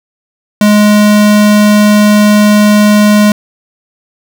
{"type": "tone", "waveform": "square", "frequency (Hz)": 209, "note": "G#3", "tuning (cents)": 11, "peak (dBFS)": -4, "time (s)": [0.61, 3.32], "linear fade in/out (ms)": 2, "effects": []}